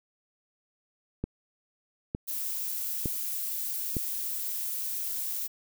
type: click train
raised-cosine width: 3 ms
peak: -17 dBFS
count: 4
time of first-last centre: 1.24-3.967 s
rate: 1.1 Hz
type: noise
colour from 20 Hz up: violet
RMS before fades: -33 dBFS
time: 2.27-5.48 s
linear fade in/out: 20 ms
effects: none